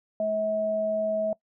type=tone pair together; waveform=sine; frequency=213.5 / 643.1 Hz; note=G#3 / E5; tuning=+48 / -43 cents; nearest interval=octave + perfect fifth; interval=1909 cents; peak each=-35 / -24 dBFS; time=0.2-1.33 s; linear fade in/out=2 ms; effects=noise-tail reverb RT60 0.1 s tail -21 dB re dry